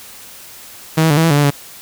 sawtooth tone with pitch steps, 159.1 / 161.3 / 145.6 / 162.1 / 165.4 / 143.9 / 145.8 / 142.1 Hz, D#3 / E3 / D3 / E3 / E3 / D3 / D3 / C#3, +39 / -37 / -15 / -29 / +6 / -35 / -12 / +43 cents, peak -6 dBFS, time 0.97-1.506 s, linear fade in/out 10 ms, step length 67 ms, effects white hiss -37 dBFS RMS until 1.81 s

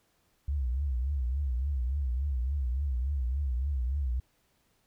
sine tone with vibrato, 66.2 Hz, C2, 21 cents sharp, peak -27 dBFS, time 0.48-4.2 s, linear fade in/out 5 ms, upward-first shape triangle, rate 3.5 Hz, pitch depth 200 cents each way, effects pink hiss -71 dBFS RMS until 4.86 s

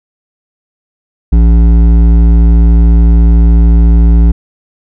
triangle tone with hard clipping, 56.9 Hz, A#1, 41 cents flat, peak -4 dBFS, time 1.32-4.32 s, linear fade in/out 10 ms, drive 14 dB, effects none

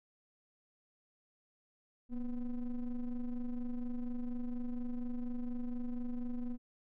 triangle ring-modulated tone, 127.1 Hz, C3, 50 cents flat, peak -30 dBFS, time 2.09-6.58 s, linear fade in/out 50 ms, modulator 115 Hz, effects none

